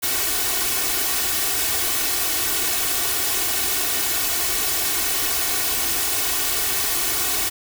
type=noise with comb filter; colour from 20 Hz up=white; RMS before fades=-22 dBFS; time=0.02-7.5 s; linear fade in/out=20 ms; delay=2.7 ms; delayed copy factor=+0.85; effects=none